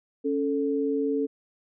sine tone pair together, 277.4 / 440.3 Hz, C#4 / A4, +1 / +1 cents, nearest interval minor sixth, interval 800 cents, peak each -26 dBFS, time 0.24-1.27 s, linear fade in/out 20 ms, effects none

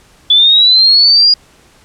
sine linear sweep, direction up, 3439 to 4879 Hz, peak -4 dBFS, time 0.3-1.34 s, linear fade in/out 5 ms, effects pink hiss -46 dBFS RMS until 1.84 s + low-pass 10000 Hz 12 dB/octave

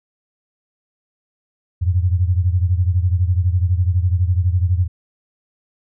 sine beating tone pair, 87 / 99 Hz, F2 / G2, -6 / +18 cents, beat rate 12 Hz, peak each -15 / -19 dBFS, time 1.81-4.88 s, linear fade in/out 20 ms, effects none

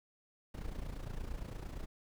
brown noise with amplitude modulation, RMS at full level -39 dBFS, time 0.54-1.86 s, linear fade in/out 5 ms, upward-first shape sine, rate 28.7 Hz, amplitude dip 70%, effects none

